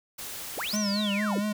white noise, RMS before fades -38 dBFS, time 0.18-0.77 s, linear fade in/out 10 ms
sine linear two-way sweep, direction up then down, 113.7 to 6150 to 113.7 Hz, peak -30 dBFS, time 0.57-1.4 s, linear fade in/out 10 ms, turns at 0.77 s
square tone with vibrato, 205.5 Hz, G#3, 18 cents flat, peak -27 dBFS, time 0.73-1.53 s, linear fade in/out 10 ms, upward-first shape sine, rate 4.4 Hz, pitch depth 56 cents each way
effects none

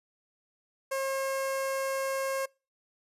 sawtooth tone with notch filter, 538 Hz, C5, 48 cents sharp, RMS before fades -31 dBFS, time 0.91-2.46 s, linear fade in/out 10 ms, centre 3600 Hz, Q 1.5, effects noise-tail reverb RT60 0.3 s tail -26 dB re dry + resampled to 32000 Hz

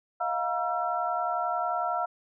sine tone cluster, 640 / 711 / 952 / 1346 Hz, D#5 / F5 / A#5 / E6, +49 / +31 / +36 / +36 cents, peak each -36 / -29 / -34 / -31 dBFS, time 0.2-2.06 s, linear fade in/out 10 ms, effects none

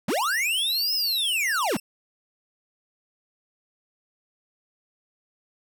square linear two-way sweep, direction up then down, 147.7 to 5274 to 147.7 Hz, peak -23 dBFS, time 0.08-1.77 s, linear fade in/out 5 ms, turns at 0.94 s
10% pulse tone with vibrato, 2738 Hz, F7, 35 cents flat, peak -30 dBFS, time 0.1-1.8 s, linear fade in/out 5 ms, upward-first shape square, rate 1.5 Hz, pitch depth 34 cents each way
effects none

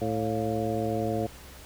harmonic tone with a mistuned harmonic, 110 Hz, A2, in tune, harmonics 1 / 2 / 3 / 4 / 5 / 6, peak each -33 / -33 / -33 / -33 / -33 / -33 dBFS, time 0.01-1.27 s, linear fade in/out 10 ms, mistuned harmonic 6, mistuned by +99 cents, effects added 67 Hz sine -48 dBFS peak until 1.65 s + pink hiss -48 dBFS RMS until 1.65 s

